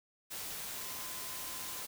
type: tone in noise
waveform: sine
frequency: 1028 Hz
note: C6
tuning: 31 cents flat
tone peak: -53 dBFS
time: 0.75-1.84 s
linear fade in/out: 20 ms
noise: white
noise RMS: -42 dBFS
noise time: 0.3-1.87 s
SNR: -14 dB
effects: none